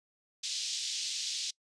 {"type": "band-pass noise", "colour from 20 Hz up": "white", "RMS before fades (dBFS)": -36, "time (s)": [0.43, 1.51], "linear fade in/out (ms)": 10, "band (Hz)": [3200, 6100], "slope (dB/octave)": 24, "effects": ["noise-tail reverb RT60 0.1 s tail -24 dB re dry", "resampled to 22050 Hz"]}